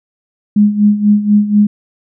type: tone with tremolo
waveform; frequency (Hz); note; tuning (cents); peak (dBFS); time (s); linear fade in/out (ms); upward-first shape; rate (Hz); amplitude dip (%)
sine; 207.7; G#3; 0; -4; 0.56-1.67; 5; sine; 4.1; 75
effects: none